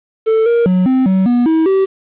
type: tone with pitch steps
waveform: triangle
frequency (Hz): 443.1 / 469.1 / 183.4 / 259.9 / 189.3 / 242.6 / 321.1 / 385.2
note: A4 / A#4 / F#3 / C4 / F#3 / B3 / E4 / G4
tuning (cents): +12 / +11 / -15 / -11 / +40 / -31 / -45 / -30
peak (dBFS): -7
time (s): 0.26-1.86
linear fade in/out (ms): 20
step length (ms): 200
effects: resampled to 8000 Hz + 7-bit